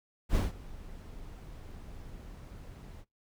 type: noise with ADSR envelope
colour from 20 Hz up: brown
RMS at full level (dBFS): -25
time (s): 0.29-3.05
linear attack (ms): 70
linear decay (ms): 160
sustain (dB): -21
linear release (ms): 53
effects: noise-tail reverb RT60 0.2 s tail -24 dB re dry

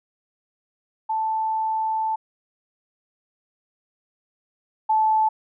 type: tone pair in turn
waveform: sine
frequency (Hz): 880 / 871.9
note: A5 / A5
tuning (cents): 0 / -16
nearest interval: unison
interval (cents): 16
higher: first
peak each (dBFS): -21 / -16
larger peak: second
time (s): 1.09-2.16 / 4.89-5.29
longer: first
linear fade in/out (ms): 10
effects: none

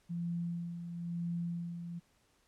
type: tone with tremolo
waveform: sine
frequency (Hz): 171.2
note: F3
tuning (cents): -34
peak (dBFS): -33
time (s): 0.09-2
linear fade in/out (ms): 20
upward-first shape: sine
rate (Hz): 1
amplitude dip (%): 55
effects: pink hiss -71 dBFS RMS until 2.47 s + low-pass 11000 Hz 12 dB/octave

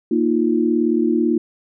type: chord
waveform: sine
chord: Bb suspended fourth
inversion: none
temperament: equal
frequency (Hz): 233.1 / 311.1 / 349.2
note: Bb3 / Eb4 / F4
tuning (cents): 0 / 0 / 0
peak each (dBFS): -19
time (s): 0.11-1.38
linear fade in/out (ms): 5
effects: none

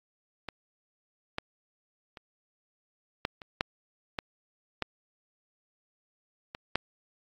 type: clicks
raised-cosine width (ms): 0.3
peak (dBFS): -20 / -15 / -28 / -12 / -27 / -10 / -15 / -13 / -22 / -9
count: 10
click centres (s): 0.487 / 1.384 / 2.172 / 3.251 / 3.418 / 3.609 / 4.188 / 4.823 / 6.549 / 6.756
effects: AAC 48 kbps

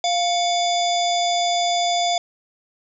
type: harmonic tone with a mistuned harmonic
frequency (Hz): 698.5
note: F5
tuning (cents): 0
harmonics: 1 / 3 / 5 / 7 / 9 / 10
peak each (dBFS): -19 / -31 / -25 / -29 / -39 / -31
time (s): 0.04-2.18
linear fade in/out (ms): 2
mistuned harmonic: 3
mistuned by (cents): +100
effects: none

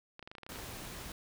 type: clicks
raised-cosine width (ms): 0.3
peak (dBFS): -31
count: 11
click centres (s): 0.194 / 0.227 / 0.275 / 0.315 / 0.352 / 0.383 / 0.433 / 0.465 / 0.521 / 0.558 / 0.588
type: noise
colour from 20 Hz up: pink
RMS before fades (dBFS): -45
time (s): 0.49-1.12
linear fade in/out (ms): 2
effects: none

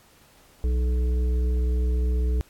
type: harmonic tone with a mistuned harmonic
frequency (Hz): 61.74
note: B1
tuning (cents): 0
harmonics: 1 / 3 / 5 / 7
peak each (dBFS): -20 / -38 / -40 / -37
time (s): 0.64-2.41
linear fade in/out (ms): 0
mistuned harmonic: 5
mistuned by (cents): +19
effects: pink hiss -56 dBFS RMS until 2.49 s + AAC 64 kbps

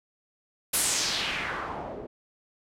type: noise with low-pass filter sweep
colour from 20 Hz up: white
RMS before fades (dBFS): -30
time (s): 0.73-2.07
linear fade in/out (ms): 10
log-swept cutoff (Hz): 12000 to 400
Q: 2.1
effects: none

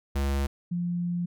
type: tone pair in turn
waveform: square / sine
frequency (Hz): 69.3 / 174.63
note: C#2 / F3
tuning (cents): 0 / 0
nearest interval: octave + major third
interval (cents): 1600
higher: second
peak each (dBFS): -25 / -26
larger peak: first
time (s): 0.15-0.47 / 0.71-1.26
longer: second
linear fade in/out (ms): 10
effects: none

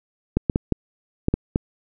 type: clicks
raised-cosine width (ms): 3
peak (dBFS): -5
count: 7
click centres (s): 0.37 / 0.498 / 0.559 / 0.723 / 1.284 / 1.34 / 1.559
effects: none

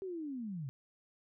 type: linear sweep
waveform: sine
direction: down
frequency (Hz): 392 to 125.2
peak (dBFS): -38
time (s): 0.02-0.69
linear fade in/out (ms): 0
effects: none

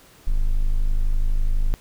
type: tone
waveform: triangle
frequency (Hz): 26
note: G#0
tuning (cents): +3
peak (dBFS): -14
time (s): 0.27-1.74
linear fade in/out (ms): 0
effects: pink hiss -51 dBFS RMS until 1.8 s

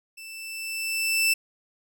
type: tone with level ramp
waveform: sawtooth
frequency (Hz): 2656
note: E7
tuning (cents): +12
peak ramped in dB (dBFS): -37 to -15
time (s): 0.17-1.34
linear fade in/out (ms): 10
effects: none

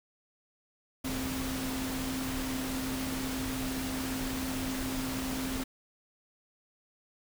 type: tone in noise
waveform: sine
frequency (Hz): 261.6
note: C4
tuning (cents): 0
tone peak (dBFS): -34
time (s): 1.04-5.64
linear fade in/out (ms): 10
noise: pink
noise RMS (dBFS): -37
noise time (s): 1.04-5.64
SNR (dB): 0
effects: none

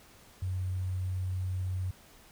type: tone with sample-and-hold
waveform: sine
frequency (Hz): 92.5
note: F#2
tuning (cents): 0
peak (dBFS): -30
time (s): 0.42-1.91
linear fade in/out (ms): 5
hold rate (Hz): 8820
effects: pink hiss -57 dBFS RMS until 2.31 s

